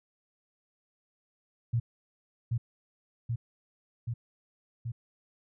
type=tone with echo; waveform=sine; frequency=117.2 Hz; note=A#2; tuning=10 cents sharp; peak=-24 dBFS; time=1.73-1.8 s; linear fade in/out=10 ms; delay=780 ms; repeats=4; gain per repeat=-2 dB; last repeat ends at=4.92 s; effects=none